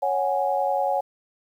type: chord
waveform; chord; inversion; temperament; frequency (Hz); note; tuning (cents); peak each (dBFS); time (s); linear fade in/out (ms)
sine; C# suspended fourth; none; equal; 554.4 / 740 / 830.6; C#5 / F#5 / G#5; 0 / 0 / 0; -25; 0.02-1.01; 10
effects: 9-bit